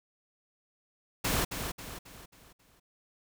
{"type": "noise with echo", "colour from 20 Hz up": "pink", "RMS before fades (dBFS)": -29, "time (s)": [1.24, 1.45], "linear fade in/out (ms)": 10, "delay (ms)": 270, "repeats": 5, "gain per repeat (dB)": -7, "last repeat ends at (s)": 2.8, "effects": []}